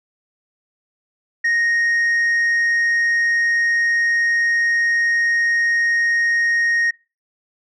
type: tone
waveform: sine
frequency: 1864.7 Hz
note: A#6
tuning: in tune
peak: -12 dBFS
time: 1.44-6.91 s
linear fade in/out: 10 ms
effects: noise-tail reverb RT60 0.3 s tail -24 dB re dry + tanh soft clip ceiling -14 dBFS